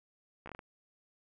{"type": "slowing click train", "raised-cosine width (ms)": 0.5, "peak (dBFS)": -30, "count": 6, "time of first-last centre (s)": [0.46, 0.592], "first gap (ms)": 14, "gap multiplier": 1.32, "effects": []}